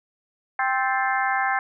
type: harmonic tone with a mistuned harmonic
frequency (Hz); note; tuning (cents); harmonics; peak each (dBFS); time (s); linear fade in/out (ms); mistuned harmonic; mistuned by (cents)
262.4; C4; +5; 3 / 4 / 5 / 6 / 7 / 8; -24 / -28 / -30 / -28 / -28 / -31; 0.59-1.59; 2; 7; -76
effects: none